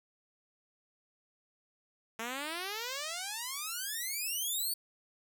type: exponential sweep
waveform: 5% pulse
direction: up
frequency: 220 to 4586 Hz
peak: -25 dBFS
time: 2.19-4.74 s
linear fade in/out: 5 ms
effects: none